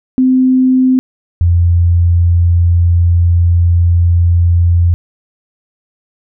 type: tone pair in turn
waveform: sine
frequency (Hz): 257.8 / 86.25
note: C4 / F2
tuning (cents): -26 / -21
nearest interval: octave + perfect fifth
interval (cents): 1895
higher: first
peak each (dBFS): -6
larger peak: neither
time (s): 0.18-0.99 / 1.41-4.94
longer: second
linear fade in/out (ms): 0
effects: none